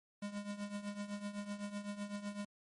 square tone with tremolo, 204.3 Hz, G#3, 28 cents flat, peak -38 dBFS, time 0.22-2.45 s, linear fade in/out 5 ms, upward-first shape triangle, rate 7.9 Hz, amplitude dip 80%, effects MP3 48 kbps

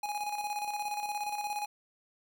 square tone with tremolo, 830.6 Hz, G#5, in tune, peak -32 dBFS, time 0.03-1.66 s, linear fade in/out 5 ms, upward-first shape square, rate 17 Hz, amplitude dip 50%, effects none

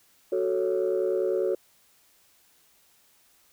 sine chord, F# minor, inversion none, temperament equal, 370 / 440 / 554.4 Hz, F#4 / A4 / C#5, 0 / 0 / 0 cents, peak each -25 / -27 / -28 dBFS, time 0.32-1.55 s, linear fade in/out 5 ms, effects tanh soft clip ceiling -17 dBFS + white hiss -62 dBFS RMS until 3.52 s

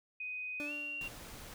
sine tone with pitch glide, 2500 to 2758 Hz, D#7 to F7, +8 to -22 cents, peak -38 dBFS, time 0.2-1.08 s, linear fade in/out 5 ms, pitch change +170 cents, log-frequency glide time 0.64-0.72 s
30% pulse tone with exponential decay, 293.7 Hz, D4, in tune, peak -37 dBFS, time 0.6-1.48 s, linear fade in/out 0 ms, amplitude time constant 190 ms
pink noise, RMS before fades -49 dBFS, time 1.01-1.54 s, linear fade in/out 2 ms
effects none

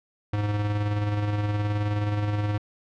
square tone with tremolo, 103.83 Hz, G#2, in tune, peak -23 dBFS, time 0.33-2.58 s, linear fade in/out 5 ms, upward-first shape square, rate 19 Hz, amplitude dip 30%, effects low-pass 3000 Hz 12 dB/octave

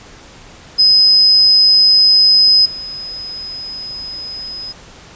sine tone with level steps, 5050 Hz, D#8, 25 cents sharp, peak -6 / -24 dBFS, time 0.78-4.73 s, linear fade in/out 20 ms, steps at 2.65 s, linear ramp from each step 10 ms, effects pink hiss -39 dBFS RMS until 5.15 s + resampled to 16000 Hz

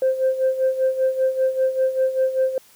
sine tone with tremolo, 523.3 Hz, C5, in tune, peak -13 dBFS, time 0.02-2.58 s, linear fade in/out 2 ms, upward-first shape sine, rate 5.1 Hz, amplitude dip 75%, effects tanh soft clip ceiling -12 dBFS + white hiss -52 dBFS RMS until 2.75 s

